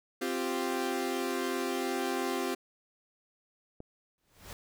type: chord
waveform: sawtooth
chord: C suspended fourth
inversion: none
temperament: equal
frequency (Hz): 261.6 / 349.2 / 392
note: C4 / F4 / G4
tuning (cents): 0 / 0 / 0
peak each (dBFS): -31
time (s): 0.21-2.55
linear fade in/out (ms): 10
type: click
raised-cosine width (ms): 2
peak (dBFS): -30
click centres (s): 3.804
type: noise with exponential growth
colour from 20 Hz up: pink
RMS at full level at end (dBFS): -42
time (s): 4.18-4.53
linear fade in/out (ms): 1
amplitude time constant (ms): 74
effects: none